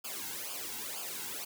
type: noise with flanger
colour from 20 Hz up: white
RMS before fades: -40 dBFS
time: 0.04-1.45 s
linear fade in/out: 10 ms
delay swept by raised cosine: 0.51 to 1.71 ms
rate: 2.1 Hz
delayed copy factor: -0.9
effects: none